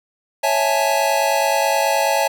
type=chord; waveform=square; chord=A major seventh; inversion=first; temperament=equal; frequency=554.4 / 659.3 / 830.6 / 880 Hz; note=C#5 / E5 / G#5 / A5; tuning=0 / 0 / 0 / 0 cents; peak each=-22 dBFS; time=0.43-2.28 s; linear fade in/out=10 ms; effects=none